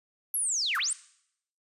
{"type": "linear two-way sweep", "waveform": "sine", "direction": "down then up", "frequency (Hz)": [11560, 1079, 9300], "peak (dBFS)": -26, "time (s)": [0.34, 0.93], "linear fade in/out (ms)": 2, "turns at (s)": 0.78}
{"type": "noise with exponential decay", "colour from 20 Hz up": "blue", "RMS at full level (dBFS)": -35, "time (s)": [0.75, 0.83], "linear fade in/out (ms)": 0, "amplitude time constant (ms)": 16}
{"effects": ["noise-tail reverb RT60 0.7 s tail -19 dB re dry", "resampled to 32000 Hz"]}